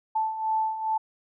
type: beating tone pair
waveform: sine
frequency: 876 / 878.4 Hz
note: A5 / A5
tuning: -8 / -3 cents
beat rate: 2.4 Hz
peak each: -31 / -25 dBFS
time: 0.15-0.98 s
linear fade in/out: 10 ms
effects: none